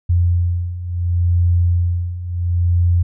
sine beating tone pair, 86.8 / 87.51 Hz, F2 / F2, -10 / +4 cents, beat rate 0.71 Hz, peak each -19 / -15 dBFS, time 0.09-3.03 s, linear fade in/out 10 ms, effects none

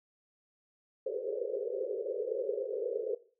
white band-pass noise, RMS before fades -35 dBFS, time 1.06-3.15 s, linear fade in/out 5 ms, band 390 to 540 Hz, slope 96 dB/octave, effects noise-tail reverb RT60 0.4 s tail -17 dB re dry

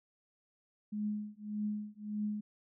sine tone with tremolo, 210 Hz, G#3, 19 cents sharp, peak -31 dBFS, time 0.92-2.41 s, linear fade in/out 10 ms, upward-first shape triangle, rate 1.7 Hz, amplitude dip 100%, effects none

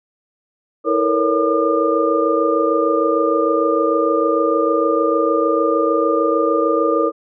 sine tone cluster, 323.8 / 449.9 / 476.5 / 559 / 1206 Hz, E4 / A4 / A#4 / C#5 / D6, -31 / +39 / +38 / +14 / +46 cents, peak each -20 dBFS, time 0.84-7.12 s, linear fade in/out 50 ms, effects none

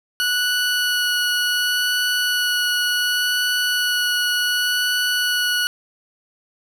20% pulse tone with vibrato, 1471 Hz, F#6, 11 cents flat, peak -13 dBFS, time 0.2-5.67 s, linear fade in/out 0 ms, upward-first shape sine, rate 0.68 Hz, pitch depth 8 cents each way, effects none

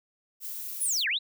violet noise, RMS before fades -37 dBFS, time 0.4-1.05 s, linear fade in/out 50 ms
sine linear two-way sweep, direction down then up, 10940 to 1548 to 4083 Hz, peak -25 dBFS, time 0.8-1.19 s, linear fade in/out 20 ms, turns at 1.08 s
effects none

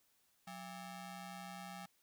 sawtooth ring-modulated tone, 493.9 Hz, B4, in tune, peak -40 dBFS, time 0.47-1.86 s, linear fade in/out 5 ms, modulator 311 Hz, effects white hiss -75 dBFS RMS until 2.02 s

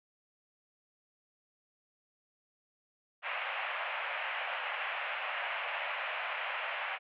white band-pass noise, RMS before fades -37 dBFS, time 3.22-6.99 s, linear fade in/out 50 ms, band 570 to 2800 Hz, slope 48 dB/octave, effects none

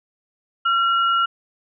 sine tone pair together, 1365 / 2892 Hz, F6 / F#7, -40 / -40 cents, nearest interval octave + minor second, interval 1300 cents, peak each -16 / -25 dBFS, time 0.65-1.26 s, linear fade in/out 10 ms, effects none

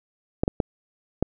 clicks, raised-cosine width 2 ms, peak -7 dBFS, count 4, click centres 0.435 / 0.479 / 0.602 / 1.226 s, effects none

